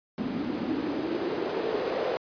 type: noise with band-pass filter sweep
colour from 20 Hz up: white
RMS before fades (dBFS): -30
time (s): 0.18-2.17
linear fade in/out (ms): 0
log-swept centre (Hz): 230 to 510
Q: 3.9
effects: resampled to 11025 Hz